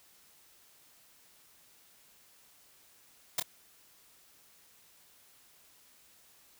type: noise with echo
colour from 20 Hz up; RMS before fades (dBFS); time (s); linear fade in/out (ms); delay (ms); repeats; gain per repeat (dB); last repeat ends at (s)
white; -29; 3.38-3.4; 5; 27; 1; -6; 3.427
effects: white hiss -62 dBFS RMS until 6.59 s